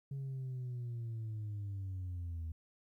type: linear sweep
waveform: sine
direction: down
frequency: 138.59 to 79.7 Hz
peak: -36 dBFS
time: 0.11-2.52 s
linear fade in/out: 5 ms
effects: tanh soft clip ceiling -37 dBFS + 13-bit